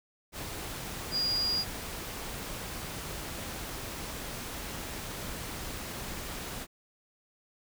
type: tone in noise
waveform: sine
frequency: 4845 Hz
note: D#8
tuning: 47 cents flat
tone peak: -27 dBFS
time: 1.11-1.65 s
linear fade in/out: 50 ms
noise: pink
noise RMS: -39 dBFS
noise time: 0.32-6.67 s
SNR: +9 dB
effects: none